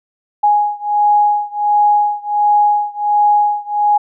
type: beating tone pair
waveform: sine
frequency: 830 / 831.4 Hz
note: G#5 / G#5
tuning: -1 / +2 cents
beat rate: 1.4 Hz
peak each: -13 / -14 dBFS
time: 0.43-3.98 s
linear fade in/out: 10 ms
effects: none